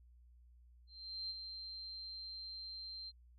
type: tone with ADSR envelope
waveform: sine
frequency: 4145 Hz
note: C8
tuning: 17 cents flat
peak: -39 dBFS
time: 0.87-3.12 s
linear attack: 430 ms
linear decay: 29 ms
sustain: -6 dB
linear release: 36 ms
effects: added 60 Hz sine -60 dBFS peak until 3.38 s